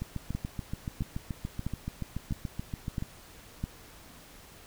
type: two click trains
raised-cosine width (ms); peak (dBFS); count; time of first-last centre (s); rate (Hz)
5; -19 / -21; 6 / 22; 0.35-3.639 / 0.02-3.024; 1.52 / 6.99
effects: pink hiss -52 dBFS RMS until 4.66 s